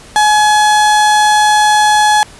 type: tone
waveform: 35% pulse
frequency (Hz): 846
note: G#5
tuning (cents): +32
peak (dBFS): -5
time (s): 0.16-2.23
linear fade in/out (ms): 0
effects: pink hiss -37 dBFS RMS until 2.39 s + resampled to 24000 Hz